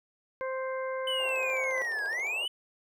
harmonic tone, 523.3 Hz, C5, in tune, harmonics 1 / 2 / 3 / 4, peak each -32 / -38 / -42 / -44 dBFS, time 0.41-1.82 s, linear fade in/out 0 ms
triangle linear two-way sweep, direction down then up, 3028 to 1601 to 3028 Hz, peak -28 dBFS, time 1.07-2.48 s, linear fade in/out 5 ms, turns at 2.06 s
white band-pass noise, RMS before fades -45 dBFS, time 1.19-2.46 s, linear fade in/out 10 ms, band 390 to 1000 Hz, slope 48 dB/octave
click train, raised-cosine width 0.2 ms, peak -34 dBFS, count 15, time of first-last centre 1.29-2.269 s, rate 14.3 Hz
effects none

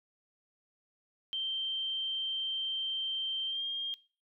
sine tone with pitch glide, 3136 to 3215 Hz, G7 to G7, 0 to +43 cents, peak -32 dBFS, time 1.33-3.94 s, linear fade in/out 0 ms, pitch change +43 cents, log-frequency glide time 3.47-3.64 s, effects noise-tail reverb RT60 0.4 s tail -22 dB re dry

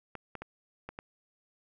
clicks, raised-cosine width 0.5 ms, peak -25 dBFS, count 5, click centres 0.153 / 0.353 / 0.42 / 0.89 / 0.989 s, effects none

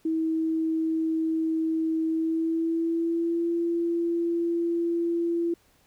sine tone with pitch glide, 321.6 to 339.2 Hz, E4 to E4, -43 to +50 cents, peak -23 dBFS, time 0.05-5.54 s, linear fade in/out 5 ms, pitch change +93 cents, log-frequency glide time 2.08-3.5 s, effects pink hiss -63 dBFS RMS until 5.86 s

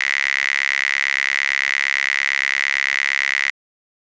sawtooth tone with high-pass filter, 68.8 Hz, C#2, 12 cents flat, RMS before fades -20 dBFS, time 0-3.51 s, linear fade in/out 5 ms, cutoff 2000 Hz, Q 8.9, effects resampled to 16000 Hz + 7-bit

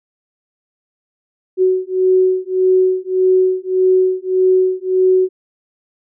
sine beating tone pair, 371.5 / 373.2 Hz, F#4 / F#4, +7 / +15 cents, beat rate 1.7 Hz, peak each -14 dBFS, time 1.57-5.29 s, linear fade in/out 50 ms, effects none

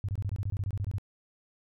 sine tone bursts, 99.5 Hz, G2, 26 cents sharp, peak -28 dBFS, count 14, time 0.04-0.983 s, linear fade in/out 0 ms, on 46 ms, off 23 ms, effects none

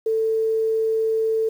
sine tone with quantisation, 444 Hz, A4, 16 cents sharp, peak -18 dBFS, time 0.06-1.49 s, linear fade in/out 5 ms, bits 8, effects none

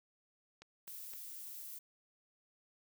click train, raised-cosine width 0.2 ms, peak -36 dBFS, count 3, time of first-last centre 0.62-1.135 s, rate 3.88 Hz
violet noise, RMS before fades -48 dBFS, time 0.87-1.79 s, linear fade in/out 10 ms
effects none

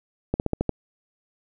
slowing click train, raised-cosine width 2 ms, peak -9 dBFS, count 6, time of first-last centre 0.34-0.693 s, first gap 59 ms, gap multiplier 1.09, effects none

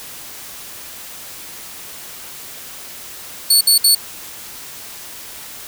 20% pulse tone bursts, 4435 Hz, C#8, in tune, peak -3 dBFS, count 3, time 3.5-3.95 s, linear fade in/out 5 ms, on 110 ms, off 60 ms, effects white hiss -34 dBFS RMS until 5.67 s

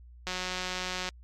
click train, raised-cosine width 0.2 ms, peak -16 dBFS, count 151, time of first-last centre 0.27-1.09 s, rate 183 Hz, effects added 60 Hz sine -48 dBFS peak until 1.23 s + MP3 96 kbps

